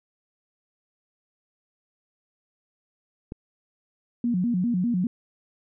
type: click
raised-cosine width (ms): 3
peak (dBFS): -21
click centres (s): 3.321
type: tone with vibrato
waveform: sine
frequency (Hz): 207.7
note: G#3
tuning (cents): 0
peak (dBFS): -21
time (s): 4.24-5.07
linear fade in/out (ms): 2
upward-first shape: square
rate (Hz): 5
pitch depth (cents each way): 240
effects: none